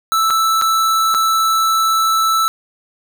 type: tone with dropouts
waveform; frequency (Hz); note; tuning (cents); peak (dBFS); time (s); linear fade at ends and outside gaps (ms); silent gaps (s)
square; 1318.5; E6; 0; -13; 0.12-2.48; 0; 0.302-0.306 / 0.614-0.621 / 1.142-1.147
effects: none